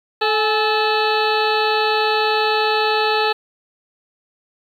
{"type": "harmonic tone with a mistuned harmonic", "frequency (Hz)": 435, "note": "A4", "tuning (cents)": -20, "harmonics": [1, 2, 3, 4, 6, 7, 8, 9, 10], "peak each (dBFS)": [-20, -20, -24, -25, -25, -31, -32, -27, -28], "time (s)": [0.21, 3.33], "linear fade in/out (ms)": 10, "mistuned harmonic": 2, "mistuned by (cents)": -54, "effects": ["8-bit"]}